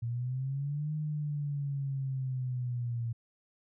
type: linear two-way sweep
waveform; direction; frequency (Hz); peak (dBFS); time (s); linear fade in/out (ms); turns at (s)
sine; up then down; 115.5 to 153.7 to 115.5; -31; 0.02-3.13; 10; 0.94
effects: none

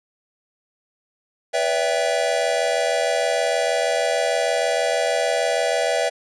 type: chord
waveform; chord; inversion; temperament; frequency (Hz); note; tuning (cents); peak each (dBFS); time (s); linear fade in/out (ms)
square; E minor seventh; second; equal with one note detuned; 493.9 / 572.9 / 659.3 / 784; B4 / D5 / E5 / G5; 0 / -43 / 0 / 0; -26 / -25 / -23 / -28; 1.53-6.1; 20
effects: resampled to 22050 Hz

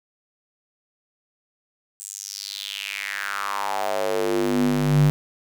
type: tone with high-pass filter sweep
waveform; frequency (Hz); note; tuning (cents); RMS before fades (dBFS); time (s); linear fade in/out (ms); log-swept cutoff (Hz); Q
square; 49.91; G1; +32; -24; 2-5.1; 0; 8300 to 130; 4.2
effects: none

